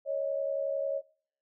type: tone pair together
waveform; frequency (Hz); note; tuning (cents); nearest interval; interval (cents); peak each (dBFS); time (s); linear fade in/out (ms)
sine; 554.4 / 625.5; C#5 / D#5; 0 / +9; major second; 209; -30 / -34; 0.05-1.02; 50
effects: noise-tail reverb RT60 0.6 s tail -25 dB re dry